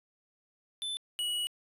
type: tone pair in turn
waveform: square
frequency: 3520 / 2922 Hz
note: A7 / F#7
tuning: 0 / -22 cents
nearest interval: minor third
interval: 322 cents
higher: first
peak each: -34 / -31 dBFS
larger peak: second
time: 0.82-0.97 / 1.19-1.47 s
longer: second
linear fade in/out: 0 ms
effects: resampled to 32000 Hz + 12-bit